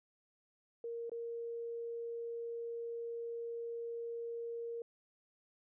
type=tone with dropouts; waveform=sine; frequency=466.2 Hz; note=A#4; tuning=in tune; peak=-39 dBFS; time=0.84-4.82 s; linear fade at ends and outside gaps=2 ms; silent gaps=1.096-1.117 s; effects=none